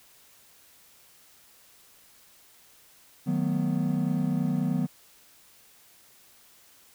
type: chord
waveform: triangle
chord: B dominant seventh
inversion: first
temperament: equal with one note detuned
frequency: 155.56 / 185 / 223.5 / 246.9 Hz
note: D#3 / F#3 / A3 / B3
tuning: 0 / 0 / +27 / 0 cents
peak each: -27 / -27 / -32 / -27 dBFS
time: 3.26-4.87 s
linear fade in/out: 20 ms
effects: white hiss -57 dBFS RMS until 6.94 s